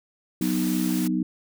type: chord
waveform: sine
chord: B major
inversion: second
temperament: equal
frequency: 185 / 246.9 / 311.1 Hz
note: F#3 / B3 / D#4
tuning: 0 / 0 / 0 cents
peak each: -26 dBFS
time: 0.41-1.23 s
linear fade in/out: 2 ms
type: noise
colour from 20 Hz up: white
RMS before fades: -35 dBFS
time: 0.41-1.08 s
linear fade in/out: 10 ms
effects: none